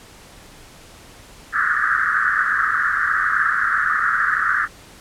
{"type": "band-pass noise", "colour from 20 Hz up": "white", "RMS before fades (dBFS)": -19, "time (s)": [1.52, 4.68], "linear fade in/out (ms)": 50, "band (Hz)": [1200, 1800], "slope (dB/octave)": 96, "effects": ["pink hiss -44 dBFS RMS until 5 s", "low-pass 11000 Hz 12 dB/octave"]}